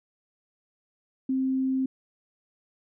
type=tone; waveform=sine; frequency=263.1 Hz; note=C4; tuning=10 cents sharp; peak=-23 dBFS; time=1.29-1.86 s; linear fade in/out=5 ms; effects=none